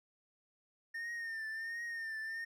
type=tone with vibrato; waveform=triangle; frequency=1819 Hz; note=A#6; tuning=43 cents flat; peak=-37 dBFS; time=0.94-2.45 s; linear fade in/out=10 ms; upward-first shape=triangle; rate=1.4 Hz; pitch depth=63 cents each way; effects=none

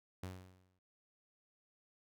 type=tone with exponential decay; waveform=sawtooth; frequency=92.5 Hz; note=F#2; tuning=in tune; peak=-37 dBFS; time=0.23-0.79 s; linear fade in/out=5 ms; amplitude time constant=120 ms; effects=none

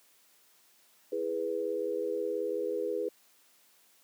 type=chord; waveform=sine; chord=E major; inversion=none; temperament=equal; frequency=329.6 / 415.3 / 493.9 Hz; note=E4 / G#4 / B4; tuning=0 / 0 / 0 cents; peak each=-38 / -33 / -33 dBFS; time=1.12-3.09 s; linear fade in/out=5 ms; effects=white hiss -64 dBFS RMS until 4.03 s + high-pass 200 Hz 12 dB/octave

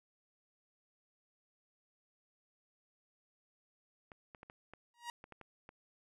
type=clicks; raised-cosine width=0.5 ms; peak=-36 dBFS; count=9; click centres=4.118 / 4.348 / 4.431 / 4.499 / 4.736 / 5.241 / 5.323 / 5.413 / 5.691 s
type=tone with exponential growth; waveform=sawtooth; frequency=950 Hz; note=A#5; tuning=33 cents sharp; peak=-34 dBFS; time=4.94-5.1 s; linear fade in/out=1 ms; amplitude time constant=34 ms
effects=low-pass 10000 Hz 12 dB/octave

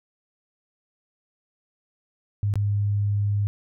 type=tone with dropouts; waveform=sine; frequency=102.2 Hz; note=G#2; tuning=27 cents flat; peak=-20 dBFS; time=2.43-3.47 s; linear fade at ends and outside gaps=0 ms; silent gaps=2.539-2.556 s; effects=none

